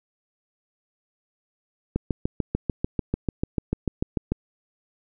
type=click train; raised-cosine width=3 ms; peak=-10 dBFS; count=17; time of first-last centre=1.96-4.32 s; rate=6.78 Hz; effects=none